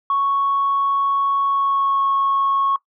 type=tone with pitch glide; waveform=sine; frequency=1108.7 to 1098.5 Hz; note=C#6 to C#6; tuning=0 to -16 cents; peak=-15 dBFS; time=0.1-2.76 s; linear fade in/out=2 ms; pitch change=-16 cents; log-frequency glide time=1.45-2.03 s; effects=noise-tail reverb RT60 0.1 s tail -19 dB re dry + tanh soft clip ceiling -11 dBFS